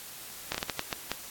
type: slowing click train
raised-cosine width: 0.2 ms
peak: -12 dBFS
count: 8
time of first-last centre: 0.52-1.116 s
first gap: 25 ms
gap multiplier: 1.4
effects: white hiss -44 dBFS RMS until 1.3 s + AAC 64 kbps